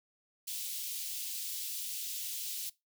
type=high-pass noise; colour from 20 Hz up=white; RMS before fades=-39 dBFS; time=0.47-2.7 s; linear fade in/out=10 ms; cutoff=2900 Hz; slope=24 dB/octave; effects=noise-tail reverb RT60 0.2 s tail -20 dB re dry